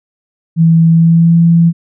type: tone with pitch glide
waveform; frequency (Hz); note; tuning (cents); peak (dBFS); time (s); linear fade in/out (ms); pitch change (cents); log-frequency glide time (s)
sine; 164.4 to 167.95; E3 to E3; -4 to +33; -4; 0.56-1.73; 50; +37; 0.89-1.36
effects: none